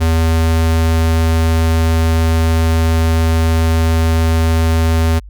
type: tone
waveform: square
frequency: 81.5 Hz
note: E2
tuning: 19 cents flat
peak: -11 dBFS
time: 0-5.2 s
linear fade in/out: 20 ms
effects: added 50 Hz sine -31 dBFS peak until 5.29 s